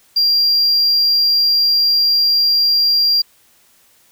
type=tone; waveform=sine; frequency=4764 Hz; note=D8; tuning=24 cents sharp; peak=-8 dBFS; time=0.16-3.22 s; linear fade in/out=10 ms; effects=tanh soft clip ceiling -10 dBFS + white hiss -53 dBFS RMS until 4.11 s